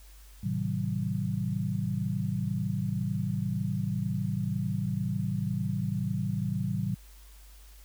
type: chord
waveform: sine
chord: A diminished seventh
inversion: none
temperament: just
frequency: 110 / 132 / 158.4 / 190.08 Hz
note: A2 / C3 / Eb3 / Gb3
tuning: 0 / +16 / +31 / +47 cents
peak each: -33 / -34 / -34 / -32 dBFS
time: 0.43-6.95 s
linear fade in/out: 10 ms
effects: added 50 Hz sine -49 dBFS peak until 7.84 s + white hiss -58 dBFS RMS until 7.84 s